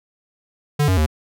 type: tone with pitch steps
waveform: square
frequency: 146.7 / 93.5 / 77.1 Hz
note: D3 / F#2 / D#2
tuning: -2 / +19 / -15 cents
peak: -15 dBFS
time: 0.79-1.063 s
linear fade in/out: 10 ms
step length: 91 ms
effects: none

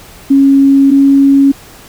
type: tone pair in turn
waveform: sine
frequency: 274.8 / 276.2 Hz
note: C#4 / C#4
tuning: -15 / -6 cents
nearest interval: unison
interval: 9 cents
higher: second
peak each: -3 dBFS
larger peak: neither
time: 0.3-0.91 / 0.91-1.52 s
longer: neither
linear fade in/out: 10 ms
effects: pink hiss -36 dBFS RMS until 1.88 s

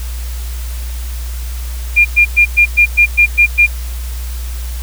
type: tone bursts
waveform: sine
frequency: 2406 Hz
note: D7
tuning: 41 cents sharp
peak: -4 dBFS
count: 9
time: 1.96-3.668 s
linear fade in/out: 20 ms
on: 92 ms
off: 110 ms
effects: added 60 Hz sine -19 dBFS peak until 4.82 s + white hiss -33 dBFS RMS until 4.82 s

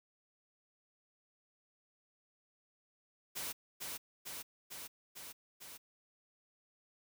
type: noise with echo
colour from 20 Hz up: white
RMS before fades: -41 dBFS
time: 3.35-3.53 s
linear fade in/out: 20 ms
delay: 450 ms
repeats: 5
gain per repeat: -2 dB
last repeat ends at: 5.78 s
effects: none

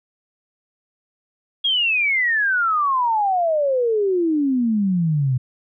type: exponential sweep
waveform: sine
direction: down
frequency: 3322 to 123.47 Hz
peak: -16 dBFS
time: 1.64-5.38 s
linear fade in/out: 10 ms
effects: none

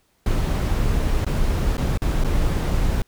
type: noise with dropouts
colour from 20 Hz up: brown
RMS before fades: -20 dBFS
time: 0.26-3.02 s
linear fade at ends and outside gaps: 2 ms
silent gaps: 1.247-1.265 / 1.77-1.779 / 1.975-2.019 / 2.239-2.245 s
effects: pink hiss -64 dBFS RMS until 3.07 s

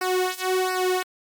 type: tone with flanger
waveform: sawtooth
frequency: 370 Hz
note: F#4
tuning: in tune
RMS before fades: -24 dBFS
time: 0.01-1.03 s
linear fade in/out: 5 ms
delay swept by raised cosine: 0.29 to 2.69 ms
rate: 1.4 Hz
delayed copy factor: -1
effects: Opus 48 kbps

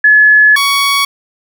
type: tone pair in turn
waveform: sine / 15% pulse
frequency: 1708 / 1120.2 Hz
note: G#6 / C#6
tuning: +48 / +18 cents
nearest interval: perfect fifth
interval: 730 cents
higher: first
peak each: -3 dBFS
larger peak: neither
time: 0.04-0.56 / 0.56-1.05 s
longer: first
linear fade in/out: 5 ms
effects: none

